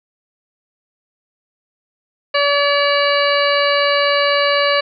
harmonic tone, 572 Hz, D5, 46 cents flat, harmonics 1 / 2 / 3 / 4 / 5 / 7 / 8, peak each -16 / -19 / -21 / -22 / -23 / -24 / -25 dBFS, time 2.34-4.81 s, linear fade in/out 10 ms, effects none

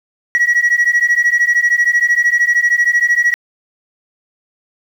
sine beating tone pair, 1914 / 1927 Hz, A#6 / B6, +45 / -43 cents, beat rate 13 Hz, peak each -11 dBFS, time 0.35-3.34 s, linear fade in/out 0 ms, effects tanh soft clip ceiling -7 dBFS + 7-bit

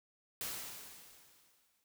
white noise with exponential decay, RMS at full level -39 dBFS, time 0.41-1.84 s, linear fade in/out 1 ms, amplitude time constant 310 ms, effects none

